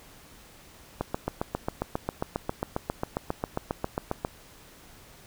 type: click train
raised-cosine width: 1 ms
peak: -13 dBFS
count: 25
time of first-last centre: 1.01-4.249 s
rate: 7.41 Hz
effects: pink hiss -52 dBFS RMS until 5.26 s